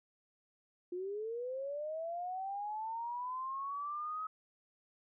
sine linear sweep, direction up, 349.2 to 1278 Hz, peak -37 dBFS, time 0.92-4.27 s, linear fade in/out 5 ms, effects none

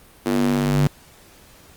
square tone with high-pass filter sweep, 48.85 Hz, G1, 5 cents flat, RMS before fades -19 dBFS, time 0.26-0.87 s, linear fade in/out 0 ms, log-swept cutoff 290 to 150 Hz, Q 3.4, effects pink hiss -49 dBFS RMS until 1.76 s + Opus 32 kbps

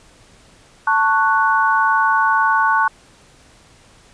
sine chord, F# minor, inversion first, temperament just, 888 / 1110 / 1480 Hz, A5 / C#6 / F#6, +16 / +2 / 0 cents, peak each -17 dBFS, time 0.87-2.88 s, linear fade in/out 5 ms, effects pink hiss -49 dBFS RMS until 4.13 s + resampled to 22050 Hz

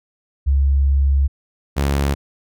sine / sawtooth tone pair in turn, 69 / 70.13 Hz, C#2 / C#2, -7 / +21 cents, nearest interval unison, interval 28 cents, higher second, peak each -12 dBFS, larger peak neither, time 0.46-1.28 / 1.76-2.15 s, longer first, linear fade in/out 20 ms, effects none

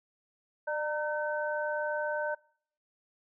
sine tone cluster, 599 / 920 / 1527 Hz, D5 / A#5 / G6, +34 / -23 / -46 cents, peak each -32 / -37 / -35 dBFS, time 0.67-2.35 s, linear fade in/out 10 ms, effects noise-tail reverb RT60 0.6 s tail -24 dB re dry

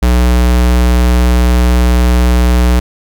square tone, 61 Hz, B1, 21 cents flat, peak -7 dBFS, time 0.02-2.8 s, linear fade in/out 10 ms, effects none

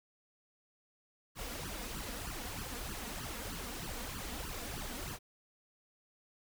pink noise with flanger, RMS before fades -42 dBFS, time 1.35-5.19 s, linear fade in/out 50 ms, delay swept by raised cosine 0.65 to 4.25 ms, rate 3.2 Hz, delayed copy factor +0.95, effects none

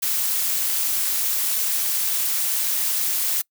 blue noise with amplitude modulation, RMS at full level -20 dBFS, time 0.02-3.42 s, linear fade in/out 10 ms, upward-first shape sine, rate 224 Hz, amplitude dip 55%, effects noise-tail reverb RT60 0.1 s tail -25 dB re dry

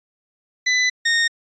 sawtooth tone pair in turn, 2000 / 1846.9 Hz, B6 / A#6, +21 / -17 cents, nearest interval minor second, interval 138 cents, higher first, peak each -12 dBFS, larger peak neither, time 0.66-0.9 / 1.05-1.28 s, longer first, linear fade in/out 10 ms, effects resampled to 16000 Hz

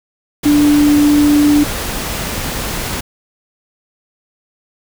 sine tone in noise, 293.7 Hz, D4, in tune, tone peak -7 dBFS, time 0.45-1.64 s, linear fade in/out 10 ms, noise pink, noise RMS -21 dBFS, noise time 0.43-3.01 s, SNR +11 dB, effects none

